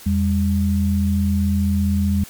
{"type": "tone pair together", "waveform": "sine", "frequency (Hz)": [84.02, 199.5], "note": ["E2", "G3"], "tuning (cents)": [34, 31], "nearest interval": "octave + minor third", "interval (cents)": 1497, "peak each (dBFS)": -18, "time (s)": [0.06, 2.24], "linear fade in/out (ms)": 5, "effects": ["white hiss -41 dBFS RMS until 2.29 s", "MP3 96 kbps"]}